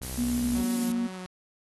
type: tone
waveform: sawtooth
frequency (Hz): 63.7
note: C2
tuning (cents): -46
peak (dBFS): -33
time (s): 0.01-0.63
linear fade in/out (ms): 5
type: noise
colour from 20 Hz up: blue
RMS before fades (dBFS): -36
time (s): 0.02-0.92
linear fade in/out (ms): 5
type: tone with pitch glide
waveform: sine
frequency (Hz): 241.7 to 236.5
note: B3 to A#3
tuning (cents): -37 to +25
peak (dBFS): -25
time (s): 0.17-1.08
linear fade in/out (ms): 20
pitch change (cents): -38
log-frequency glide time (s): 0.53-0.94
type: tone with vibrato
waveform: sawtooth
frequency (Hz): 185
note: F#3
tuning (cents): 0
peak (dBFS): -33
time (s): 0.55-1.26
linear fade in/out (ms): 0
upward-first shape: square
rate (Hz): 2.4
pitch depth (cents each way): 13
effects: AAC 32 kbps